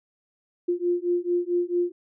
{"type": "beating tone pair", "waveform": "sine", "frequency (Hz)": [349.2, 353.7], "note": ["F4", "F4"], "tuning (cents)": [0, 22], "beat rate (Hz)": 4.5, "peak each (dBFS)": -25, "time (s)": [0.68, 1.92], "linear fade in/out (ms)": 10, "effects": []}